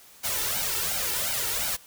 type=noise with flanger; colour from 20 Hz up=white; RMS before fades=-28 dBFS; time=0.23-1.77 s; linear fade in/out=20 ms; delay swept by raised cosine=1.3 to 2.26 ms; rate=2.8 Hz; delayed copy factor=+0.75; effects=white hiss -52 dBFS RMS until 1.86 s